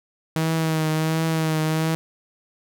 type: tone with vibrato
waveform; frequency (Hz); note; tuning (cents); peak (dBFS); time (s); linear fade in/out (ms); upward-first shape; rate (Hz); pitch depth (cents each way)
sawtooth; 159.2; D#3; +40; -16; 0.36-1.95; 0; triangle; 1.4; 36
effects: none